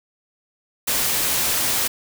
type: noise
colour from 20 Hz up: white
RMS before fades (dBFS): -21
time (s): 0.87-1.88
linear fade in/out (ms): 10
effects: none